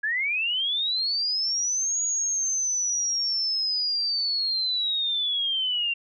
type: linear two-way sweep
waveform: sine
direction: up then down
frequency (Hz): 1653 to 6770 to 2749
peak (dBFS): -23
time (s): 0.03-5.94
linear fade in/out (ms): 10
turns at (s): 2.01
effects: none